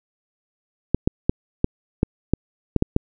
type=clicks; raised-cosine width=3 ms; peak=-3 dBFS; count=9; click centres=0.946 / 1.075 / 1.295 / 1.644 / 2.031 / 2.336 / 2.763 / 2.824 / 2.964 s; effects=none